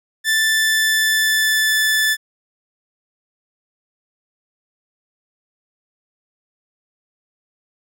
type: tone with pitch glide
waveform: sawtooth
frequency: 1763 to 1748.8 Hz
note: A6 to A6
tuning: +3 to -11 cents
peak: -11 dBFS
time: 0.24-2.17 s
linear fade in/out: 50 ms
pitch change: -14 cents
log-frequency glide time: 0.44-1.75 s
effects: none